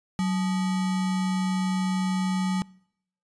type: tone with sample-and-hold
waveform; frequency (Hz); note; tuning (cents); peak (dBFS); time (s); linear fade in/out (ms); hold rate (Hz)
sine; 186.5; F#3; +14; -22; 0.19-2.62; 0; 1050
effects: noise-tail reverb RT60 0.7 s tail -25 dB re dry + resampled to 22050 Hz